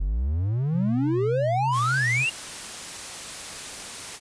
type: exponential sweep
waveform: triangle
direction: up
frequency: 42.82 to 2863 Hz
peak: -20 dBFS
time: 0-2.3 s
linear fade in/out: 10 ms
type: tone with vibrato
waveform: sine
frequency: 126.2 Hz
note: B2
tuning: 38 cents sharp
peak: -25 dBFS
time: 0.71-2.26 s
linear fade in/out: 50 ms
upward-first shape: sine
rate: 3.4 Hz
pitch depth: 99 cents each way
type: noise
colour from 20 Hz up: white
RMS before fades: -36 dBFS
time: 1.71-4.2 s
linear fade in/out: 50 ms
effects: resampled to 22050 Hz